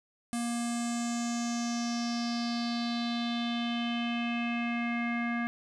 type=tone with low-pass filter sweep; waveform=square; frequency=236.2 Hz; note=A#3; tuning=23 cents sharp; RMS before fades=-32 dBFS; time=0.33-5.47 s; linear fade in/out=0 ms; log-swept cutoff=9300 to 1900 Hz; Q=4.6; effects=none